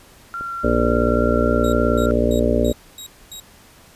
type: tone with vibrato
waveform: sine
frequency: 1373 Hz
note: F6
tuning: 30 cents flat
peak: -25 dBFS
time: 0.34-2.11 s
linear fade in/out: 0 ms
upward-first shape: triangle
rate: 3.6 Hz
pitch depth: 10 cents each way
type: click train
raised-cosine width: 2 ms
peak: -22 dBFS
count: 4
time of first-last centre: 0.41-2.423 s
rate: 1.49 Hz
type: harmonic tone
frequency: 59 Hz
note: A#1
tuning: 22 cents sharp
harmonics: 1 / 2 / 4 / 5 / 6 / 7 / 8 / 9 / 10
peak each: -22 / -27 / -21 / -24 / -31 / -23 / -24 / -26 / -22 dBFS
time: 0.63-2.73 s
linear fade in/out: 20 ms
type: tone bursts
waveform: 20% pulse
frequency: 3811 Hz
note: A#7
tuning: 38 cents sharp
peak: -27 dBFS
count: 6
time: 1.64-3.4 s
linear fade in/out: 2 ms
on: 85 ms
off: 250 ms
effects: pink hiss -48 dBFS RMS until 3.95 s + resampled to 32000 Hz